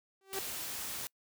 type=tone with exponential growth; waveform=sawtooth; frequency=387.1 Hz; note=G4; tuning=22 cents flat; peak=-29 dBFS; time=0.21-0.39 s; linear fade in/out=2 ms; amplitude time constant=38 ms
type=noise; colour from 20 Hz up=white; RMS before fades=-40 dBFS; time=0.33-1.07 s; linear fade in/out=0 ms
effects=noise-tail reverb RT60 0.1 s tail -26 dB re dry